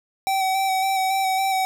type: tone with vibrato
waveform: square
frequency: 766 Hz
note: G5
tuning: 40 cents flat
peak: -20 dBFS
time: 0.27-1.65 s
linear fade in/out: 0 ms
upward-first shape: square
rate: 3.6 Hz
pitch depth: 18 cents each way
effects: none